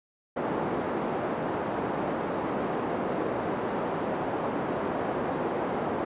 pink band-pass noise, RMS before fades -30 dBFS, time 0.36-6.05 s, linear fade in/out 10 ms, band 260 to 910 Hz, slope 12 dB/octave, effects resampled to 8000 Hz

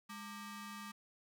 sawtooth ring-modulated tone, 698.5 Hz, F5, in tune, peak -39 dBFS, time 0.09-0.92 s, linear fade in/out 10 ms, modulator 491 Hz, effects none

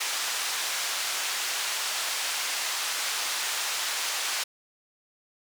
white band-pass noise, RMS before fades -30 dBFS, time 0-4.44 s, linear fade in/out 10 ms, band 780 to 6700 Hz, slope 12 dB/octave, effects none

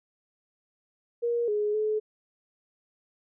sine tone with pitch steps, 472.9 / 418.5 / 429.1 Hz, A#4 / G#4 / A4, +25 / +13 / -43 cents, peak -24 dBFS, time 1.22-2 s, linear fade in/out 20 ms, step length 260 ms, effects none

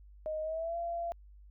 sine tone with pitch glide, 622.3 to 682.6 Hz, D#5 to F5, 0 to -40 cents, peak -33 dBFS, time 0.26-1.12 s, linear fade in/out 0 ms, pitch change +160 cents, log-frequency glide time 0.42-0.77 s, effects added 50 Hz sine -52 dBFS peak until 1.5 s

